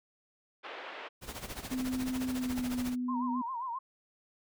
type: band-pass noise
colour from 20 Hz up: pink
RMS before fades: -44 dBFS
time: 0.63-1.09 s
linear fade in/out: 20 ms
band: 430 to 3200 Hz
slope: 24 dB/octave
type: noise with tremolo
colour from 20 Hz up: pink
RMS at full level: -39 dBFS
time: 1.21-2.96 s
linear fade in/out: 50 ms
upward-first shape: sine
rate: 14 Hz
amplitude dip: 75%
type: tone with pitch glide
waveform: sine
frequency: 256 to 248.7 Hz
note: C4 to B3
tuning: -38 to +12 cents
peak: -31 dBFS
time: 1.71-3.42 s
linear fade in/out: 10 ms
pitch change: -50 cents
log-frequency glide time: 2.25-2.69 s
type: tone with vibrato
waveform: sine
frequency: 990 Hz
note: B5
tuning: 4 cents sharp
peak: -34 dBFS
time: 3.08-3.79 s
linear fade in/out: 10 ms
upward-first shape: sine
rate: 7.5 Hz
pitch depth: 130 cents each way
effects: none